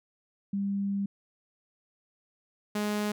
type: tone pair in turn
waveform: sine / sawtooth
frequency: 198.9 / 208.8 Hz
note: G3 / G#3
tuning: +25 / +10 cents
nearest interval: minor second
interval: 85 cents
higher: second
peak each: -27 / -24 dBFS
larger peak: second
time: 0.53-1.06 / 2.75-3.12 s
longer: first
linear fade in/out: 5 ms
effects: none